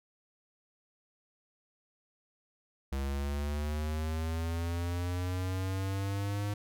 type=linear sweep; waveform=square; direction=up; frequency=67.4 to 103.2 Hz; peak=-32 dBFS; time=2.92-6.54 s; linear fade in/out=5 ms; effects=none